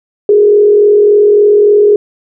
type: tone with frequency modulation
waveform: sine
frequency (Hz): 415.3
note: G#4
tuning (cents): 0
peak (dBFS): -3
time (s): 0.29-1.96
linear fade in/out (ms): 2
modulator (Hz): 43.5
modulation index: 0.49
effects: none